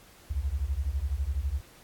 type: beating tone pair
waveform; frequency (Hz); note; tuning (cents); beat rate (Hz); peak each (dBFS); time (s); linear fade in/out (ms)
sine; 63 / 75; B1 / D2; +35 / +37; 12; -30; 0.3-1.61; 10
effects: pink hiss -55 dBFS RMS until 1.83 s + AAC 64 kbps